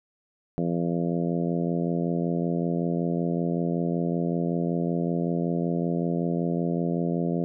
harmonic tone, 85.3 Hz, F2, 40 cents flat, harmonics 2 / 3 / 4 / 5 / 6 / 7 / 8, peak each -26 / -30 / -32 / -34 / -36 / -37 / -38 dBFS, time 0.58-7.44 s, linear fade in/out 0 ms, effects none

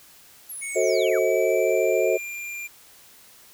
sine linear sweep, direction down, 11650 to 1036 Hz, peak -33 dBFS, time 0.49-1.19 s, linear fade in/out 10 ms
square tone with pitch glide, 2217 to 2390 Hz, C#7 to D7, 0 to +30 cents, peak -32 dBFS, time 0.61-2.68 s, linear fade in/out 20 ms, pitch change +130 cents, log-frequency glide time 0.71-2.1 s
sine chord, F# diminished seventh, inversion none, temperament just, 370 / 444 / 532.8 / 639.4 Hz, F#4 / A4 / C5 / Eb5, 0 / +16 / +31 / +47 cents, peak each -24 dBFS, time 0.75-2.18 s, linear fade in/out 20 ms
effects white hiss -51 dBFS RMS until 3.53 s

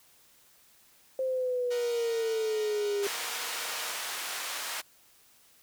sine exponential sweep, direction down, 526 to 400.7 Hz, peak -27 dBFS, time 1.19-3.07 s, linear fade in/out 2 ms
5% pulse chord, B major seventh, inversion third, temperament equal, 466.2 / 493.9 / 622.3 / 740 Hz, A#4 / B4 / D#5 / F#5, 0 / 0 / 0 / 0 cents, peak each -32 / -36 / -36 / -34 dBFS, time 1.7-3.93 s, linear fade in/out 20 ms
pink band-pass noise, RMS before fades -36 dBFS, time 3.02-4.82 s, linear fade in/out 20 ms, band 1000 to 14000 Hz, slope 12 dB/octave
effects white hiss -61 dBFS RMS until 5.62 s

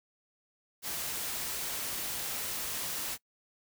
white noise, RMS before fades -36 dBFS, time 0.82-3.18 s, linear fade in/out 50 ms, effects noise-tail reverb RT60 0.1 s tail -23 dB re dry

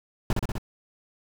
brown noise with echo, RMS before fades -22 dBFS, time 0.3-0.33 s, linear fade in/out 2 ms, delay 63 ms, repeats 4, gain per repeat -2 dB, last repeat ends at 0.582 s, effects none

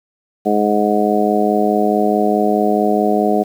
harmonic tone, 104.7 Hz, G#2, 15 cents sharp, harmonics 2 / 3 / 4 / 5 / 6 / 7, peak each -18 / -20 / -18 / -24 / -20 / -18 dBFS, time 0.45-3.44 s, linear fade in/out 20 ms, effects 7-bit

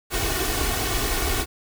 pink noise with comb filter, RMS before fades -24 dBFS, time 0.1-1.46 s, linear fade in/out 50 ms, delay 2.7 ms, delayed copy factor +0.7, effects none

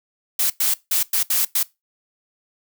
blue noise bursts at uneven times, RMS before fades -19 dBFS, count 6, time 0.39-0.5 / 0.6-0.74 / 0.91-1.03 / 1.13-1.23 / 1.3-1.45 / 1.55-1.63 s, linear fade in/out 5 ms, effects noise-tail reverb RT60 0.2 s tail -20 dB re dry

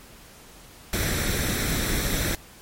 pink noise with comb filter, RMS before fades -25 dBFS, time 0.93-2.35 s, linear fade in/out 2 ms, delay 0.52 ms, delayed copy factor +0.55, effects pink hiss -48 dBFS RMS until 2.61 s + MP3 64 kbps

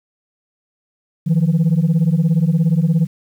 sine beating tone pair, 155.56 / 172.56 Hz, D#3 / F3, 0 / -20 cents, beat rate 17 Hz, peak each -13 dBFS, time 1.26-3.07 s, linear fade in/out 20 ms, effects tanh soft clip ceiling -9 dBFS + 8-bit

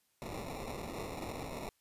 white noise with sample-and-hold, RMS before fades -42 dBFS, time 0.22-1.69 s, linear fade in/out 0 ms, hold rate 1575 Hz, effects white hiss -75 dBFS RMS until 1.8 s + resampled to 32000 Hz

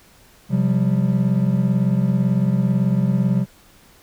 triangle chord, C suspended fourth, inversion none, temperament equal with one note detuned, 130.81 / 177.97 / 196 Hz, C3 / F3 / G3, 0 / +33 / 0 cents, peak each -18 dBFS, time 0.49-3.46 s, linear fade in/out 50 ms, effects pink hiss -51 dBFS RMS until 4.02 s

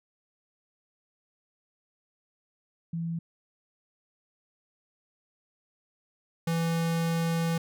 sine / square tone pair in turn, 166.7 / 166.03 Hz, E3 / E3, +20 / +13 cents, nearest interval unison, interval 7 cents, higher first, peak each -29 / -26 dBFS, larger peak second, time 2.93-3.19 / 6.47-7.58 s, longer second, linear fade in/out 5 ms, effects none

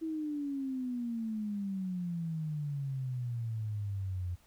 sine exponential sweep, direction down, 325.7 to 87.31 Hz, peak -33 dBFS, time 0.01-4.36 s, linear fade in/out 20 ms, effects pink hiss -66 dBFS RMS until 4.46 s

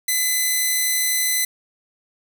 5% pulse tone, 2016 Hz, B6, 35 cents sharp, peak -8 dBFS, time 0.08-1.45 s, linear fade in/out 5 ms, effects 7-bit

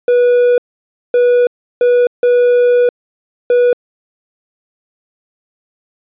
triangle tone bursts at uneven times, 488.1 Hz, B4, 20 cents flat, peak -5 dBFS, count 5, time 0.08-0.58 / 1.14-1.47 / 1.81-2.07 / 2.23-2.89 / 3.5-3.73 s, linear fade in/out 2 ms, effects resampled to 8000 Hz

